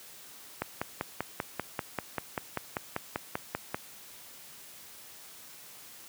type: click train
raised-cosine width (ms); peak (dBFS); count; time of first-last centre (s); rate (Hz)
0.5; -15; 17; 0.62-3.745; 5.12
effects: white hiss -50 dBFS RMS until 6.08 s + high-pass 80 Hz 12 dB/octave